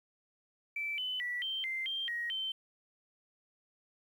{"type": "tone with pitch steps", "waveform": "triangle", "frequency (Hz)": [2324, 3020, 1953, 3133, 2085, 3172, 1889, 3098], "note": ["D7", "F#7", "B6", "G7", "C7", "G7", "A#6", "G7"], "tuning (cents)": [-19, 35, -20, -2, -7, 20, 22, -21], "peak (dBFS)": -30, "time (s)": [0.76, 2.52], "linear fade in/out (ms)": 5, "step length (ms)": 220, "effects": ["tanh soft clip ceiling -32 dBFS", "11-bit"]}